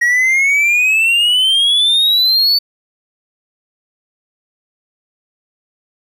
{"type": "exponential sweep", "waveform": "triangle", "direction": "up", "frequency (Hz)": [1891, 4528], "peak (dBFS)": -8, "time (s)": [0.01, 2.59], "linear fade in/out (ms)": 10, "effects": []}